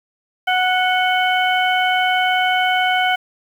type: harmonic tone with a mistuned harmonic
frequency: 737 Hz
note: F#5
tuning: 7 cents flat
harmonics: 1 / 2 / 3 / 4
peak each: -17 / -20 / -22 / -23 dBFS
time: 0.47-3.16 s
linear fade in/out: 10 ms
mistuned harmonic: 4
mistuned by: +53 cents
effects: 7-bit